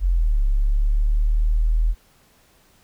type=linear two-way sweep; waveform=sine; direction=down then up; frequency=46.25 to 34.65 to 40.6 Hz; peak=-15 dBFS; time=0-1.95 s; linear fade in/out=50 ms; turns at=0.42 s; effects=pink hiss -57 dBFS RMS until 2.83 s